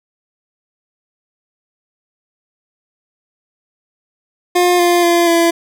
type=tone with pitch steps; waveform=25% pulse; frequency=355.6 / 349.5 / 343.5 / 337.6 Hz; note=F4 / F4 / F4 / E4; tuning=+31 / +1 / -29 / +41 cents; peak=-6 dBFS; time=4.55-5.51 s; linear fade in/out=10 ms; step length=240 ms; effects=none